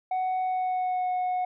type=tone with pitch glide; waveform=sine; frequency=744 to 731.2 Hz; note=F#5 to F#5; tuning=+9 to -21 cents; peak=-22 dBFS; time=0.11-1.45 s; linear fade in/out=5 ms; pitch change=-30 cents; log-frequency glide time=0.41-1.1 s; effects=tanh soft clip ceiling -24 dBFS